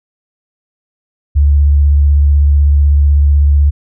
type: tone with vibrato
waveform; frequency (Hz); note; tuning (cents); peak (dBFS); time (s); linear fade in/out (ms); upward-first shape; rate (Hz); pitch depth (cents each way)
sine; 72; D2; -34; -5; 1.35-3.71; 20; sine; 16; 28
effects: none

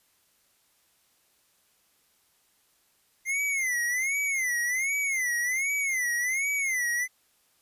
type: tone with vibrato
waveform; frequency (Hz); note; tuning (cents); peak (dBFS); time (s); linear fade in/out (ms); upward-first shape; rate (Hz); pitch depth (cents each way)
square; 2081; C7; -10; -26; 3.25-7.08; 50; sine; 1.3; 160
effects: white hiss -67 dBFS RMS until 7.61 s + resampled to 32000 Hz

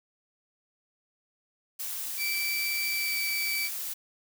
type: noise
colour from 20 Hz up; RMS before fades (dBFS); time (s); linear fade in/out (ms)
blue; -35; 1.79-3.94; 10
type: tone with pitch glide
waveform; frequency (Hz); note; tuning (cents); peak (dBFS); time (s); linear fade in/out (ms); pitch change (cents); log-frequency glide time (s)
30% pulse; 2322 to 2306; D7 to D7; -20 to -32; -26; 2.17-3.7; 50; -12; 2.94-3.19
effects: none

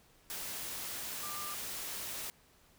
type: tone in noise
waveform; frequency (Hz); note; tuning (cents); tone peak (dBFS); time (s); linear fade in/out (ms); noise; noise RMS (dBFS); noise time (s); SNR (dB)
sine; 1192; D6; +25; -43; 1.23-1.54; 0; white; -41; 0.3-2.3; -5
effects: pink hiss -65 dBFS RMS until 2.78 s

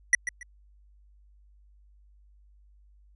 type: tone with echo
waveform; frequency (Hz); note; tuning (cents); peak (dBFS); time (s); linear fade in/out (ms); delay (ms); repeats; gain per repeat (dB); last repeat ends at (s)
square; 1947; B6; -25; -16; 0.13-0.15; 2; 140; 2; -12; 0.43
effects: added 50 Hz sine -55 dBFS peak until 3.15 s + resampled to 24000 Hz

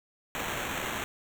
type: noise with sample-and-hold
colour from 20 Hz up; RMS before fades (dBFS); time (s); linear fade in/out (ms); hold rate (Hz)
white; -34; 0.35-1.04; 0; 4900
effects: none

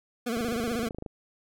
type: tone with vibrato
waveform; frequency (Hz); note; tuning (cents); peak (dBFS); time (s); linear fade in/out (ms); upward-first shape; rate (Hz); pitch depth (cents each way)
25% pulse; 233.1; A#3; 0; -24; 0.26-0.89; 10; sine; 16; 99
type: click train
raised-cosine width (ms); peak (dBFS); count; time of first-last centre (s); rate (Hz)
2; -23; 19; 0.37-1.062; 26
effects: none

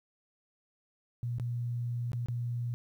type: tone with dropouts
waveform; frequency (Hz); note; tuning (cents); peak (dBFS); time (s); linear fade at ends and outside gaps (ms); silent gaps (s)
sine; 120; B2; -49; -31; 1.23-2.74; 0; 1.384-1.398 / 2.118-2.132 / 2.26-2.285
effects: 11-bit

